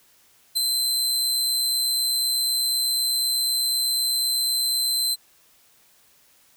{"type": "tone with ADSR envelope", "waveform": "sawtooth", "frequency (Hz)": 4082, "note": "C8", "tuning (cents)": -44, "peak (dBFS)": -15, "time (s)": [0.55, 5.16], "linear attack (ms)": 22, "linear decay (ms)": 5, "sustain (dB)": -3, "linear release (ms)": 30, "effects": ["white hiss -58 dBFS RMS until 6.56 s"]}